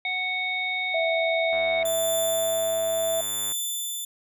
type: harmonic tone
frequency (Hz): 740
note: F#5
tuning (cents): 0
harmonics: 1 / 3 / 5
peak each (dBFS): -34 / -26 / -33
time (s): 0.05-1.83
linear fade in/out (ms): 2
type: tone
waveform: sine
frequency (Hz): 659.3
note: E5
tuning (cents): 0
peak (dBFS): -23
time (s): 0.94-3.21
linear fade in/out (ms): 5
type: click train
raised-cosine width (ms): 0.5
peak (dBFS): -26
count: 210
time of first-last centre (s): 1.53-3.52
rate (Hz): 105
type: tone with tremolo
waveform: 10% pulse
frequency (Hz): 3520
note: A7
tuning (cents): 0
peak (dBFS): -18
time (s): 1.85-4.05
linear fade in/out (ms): 5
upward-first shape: triangle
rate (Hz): 0.77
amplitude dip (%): 50
effects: none